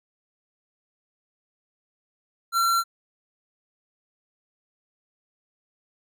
square tone, 1362 Hz, F6, 44 cents flat, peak -20 dBFS, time 2.52-2.84 s, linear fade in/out 50 ms, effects none

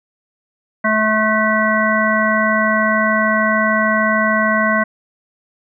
harmonic tone, 216.7 Hz, A3, 26 cents flat, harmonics 1 / 3 / 5 / 7 / 9, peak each -19 / -19 / -19 / -19 / -19 dBFS, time 0.84-4.84 s, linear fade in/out 10 ms, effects none

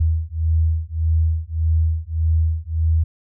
sine beating tone pair, 79.7 / 81.4 Hz, D#2 / E2, +42 / -21 cents, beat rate 1.7 Hz, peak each -19 dBFS, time 0-3.04 s, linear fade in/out 10 ms, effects none

